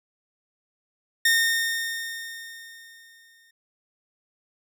sawtooth tone with exponential decay, 1832 Hz, A#6, 31 cents flat, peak -13 dBFS, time 1.25-3.51 s, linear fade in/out 5 ms, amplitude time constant 490 ms, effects none

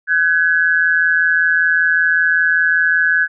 sine tone pair together, 1510.8 / 1676 Hz, F#6 / G#6, +36 / +15 cents, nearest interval major second, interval 179 cents, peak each -14 dBFS, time 0.07-3.28 s, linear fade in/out 50 ms, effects none

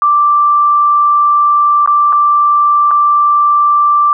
sine tone with dropouts, 1174.7 Hz, D6, in tune, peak -6 dBFS, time 0.02-4.13 s, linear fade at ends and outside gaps 1 ms, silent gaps 1.861-1.875 / 2.125-2.129 / 2.909-2.913 s, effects none

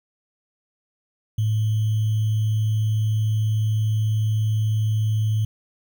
sine tone with sample-and-hold, 108.3 Hz, A2, 27 cents flat, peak -18 dBFS, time 1.38-5.45 s, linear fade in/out 5 ms, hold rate 3150 Hz, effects none

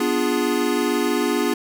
square chord, B diminished seventh, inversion none, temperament equal, 246.9 / 293.7 / 349.2 / 415.3 Hz, B3 / D4 / F4 / Ab4, 0 / 0 / 0 / 0 cents, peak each -25 dBFS, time 0-1.54 s, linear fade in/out 5 ms, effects none

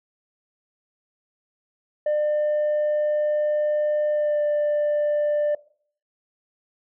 sine tone with pitch glide, 600 to 592.8 Hz, D5 to D5, +37 to +16 cents, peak -17 dBFS, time 2.06-5.55 s, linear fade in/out 5 ms, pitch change -21 cents, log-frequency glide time 4.11-4.42 s, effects noise-tail reverb RT60 0.5 s tail -20 dB re dry + tanh soft clip ceiling -18 dBFS

